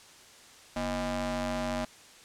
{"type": "ring-modulated tone", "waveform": "sawtooth", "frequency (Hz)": 191.6, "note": "G3", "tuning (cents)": -39, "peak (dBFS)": -23, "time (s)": [0.76, 1.85], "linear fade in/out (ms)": 5, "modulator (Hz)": 432, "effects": ["white hiss -53 dBFS RMS until 2.24 s", "low-pass 8000 Hz 12 dB/octave"]}